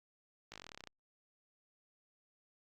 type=slowing click train; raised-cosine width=0.2 ms; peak=-30 dBFS; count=15; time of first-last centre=0.52-0.873 s; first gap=18 ms; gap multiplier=1.05; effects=Opus 48 kbps